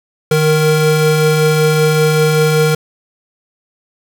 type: tone pair together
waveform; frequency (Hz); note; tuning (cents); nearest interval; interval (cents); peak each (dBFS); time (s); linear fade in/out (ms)
square; 153.66 / 466.2; D#3 / A#4; -21 / 0; octave + perfect fifth; 1921; -13; 0.31-2.75; 5
effects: none